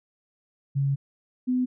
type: tone pair in turn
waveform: sine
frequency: 138.59 / 252.1 Hz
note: C#3 / B3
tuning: 0 / +36 cents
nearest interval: minor seventh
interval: 1036 cents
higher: second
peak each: -21 dBFS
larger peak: neither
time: 0.75-0.96 / 1.47-1.66 s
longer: first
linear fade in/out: 20 ms
effects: none